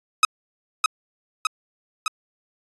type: tone with echo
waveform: sawtooth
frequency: 1272 Hz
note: D#6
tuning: 38 cents sharp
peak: -8 dBFS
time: 0.23-0.25 s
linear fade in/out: 2 ms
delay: 610 ms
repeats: 3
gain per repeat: -3 dB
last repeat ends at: 2.08 s
effects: resampled to 24000 Hz